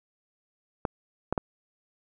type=clicks; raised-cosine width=1 ms; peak=-12 dBFS; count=3; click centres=0.852 / 1.326 / 1.378 s; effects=none